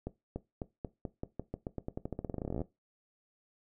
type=accelerating click train; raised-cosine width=2 ms; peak=-23 dBFS; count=30; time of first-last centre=0.07-2.617 s; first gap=290 ms; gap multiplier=0.89; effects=noise-tail reverb RT60 0.2 s tail -17 dB re dry